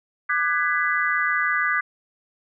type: chord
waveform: sine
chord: G# half-diminished seventh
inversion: second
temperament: just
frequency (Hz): 1196.1 / 1495.1 / 1661.2 / 1993.5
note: D6 / F#6 / G#6 / B6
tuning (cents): +31 / +18 / 0 / +16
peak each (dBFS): -25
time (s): 0.29-1.81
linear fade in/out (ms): 10
effects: none